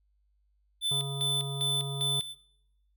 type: tone with tremolo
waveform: square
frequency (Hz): 3520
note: A7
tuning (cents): 0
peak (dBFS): -27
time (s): 0.81-2.36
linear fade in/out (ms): 50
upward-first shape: square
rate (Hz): 2.5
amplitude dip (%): 70
type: harmonic tone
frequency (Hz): 138.59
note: C#3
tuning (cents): 0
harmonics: 1 / 3 / 5 / 7 / 9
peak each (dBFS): -33 / -43 / -47 / -50 / -52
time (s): 0.91-2.2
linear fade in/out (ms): 5
effects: noise-tail reverb RT60 0.9 s tail -26 dB re dry + added 50 Hz sine -67 dBFS peak until 2.96 s